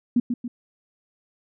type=tone with echo; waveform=sine; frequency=241.4 Hz; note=B3; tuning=39 cents flat; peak=-15 dBFS; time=0.16-0.2 s; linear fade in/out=5 ms; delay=140 ms; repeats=2; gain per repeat=-6 dB; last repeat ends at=0.48 s; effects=none